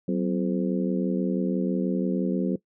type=harmonic tone with a mistuned harmonic; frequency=86.1 Hz; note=F2; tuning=24 cents flat; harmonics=2 / 3 / 4 / 5 / 6; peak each=-25 / -29 / -31 / -33 / -35 dBFS; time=0.08-2.56 s; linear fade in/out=5 ms; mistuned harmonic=2; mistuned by=+150 cents; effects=noise-tail reverb RT60 0.1 s tail -19 dB re dry